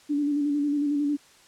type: tone with vibrato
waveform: sine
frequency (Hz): 290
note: D4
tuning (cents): -22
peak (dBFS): -22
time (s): 0.09-1.17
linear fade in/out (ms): 20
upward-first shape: square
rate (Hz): 11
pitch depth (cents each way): 30
effects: white hiss -55 dBFS RMS until 1.47 s + low-pass 8000 Hz 12 dB/octave